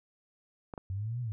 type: clicks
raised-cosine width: 1 ms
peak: -26 dBFS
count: 2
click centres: 0.738 / 0.778 s
type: linear two-way sweep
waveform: sine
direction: up then down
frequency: 92 to 125.3 to 101.2 Hz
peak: -32 dBFS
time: 0.9-1.32 s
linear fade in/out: 0 ms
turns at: 1.21 s
effects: none